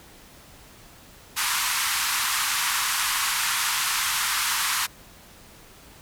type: band-pass noise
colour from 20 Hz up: pink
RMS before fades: -25 dBFS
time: 1.36-4.87 s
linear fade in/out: 20 ms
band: 950 to 14000 Hz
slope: 48 dB/octave
effects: pink hiss -49 dBFS RMS until 6.01 s